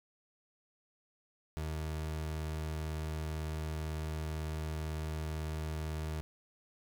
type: tone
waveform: 30% pulse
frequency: 78 Hz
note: D#2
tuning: 5 cents sharp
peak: -33 dBFS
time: 1.57-6.21 s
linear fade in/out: 0 ms
effects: none